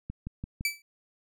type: click train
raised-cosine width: 5 ms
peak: -23 dBFS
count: 4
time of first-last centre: 0.1-0.609 s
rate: 5.89 Hz
type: tone with exponential decay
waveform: sawtooth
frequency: 2312 Hz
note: D7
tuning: 28 cents flat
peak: -19 dBFS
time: 0.65-0.82 s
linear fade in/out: 2 ms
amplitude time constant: 36 ms
effects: none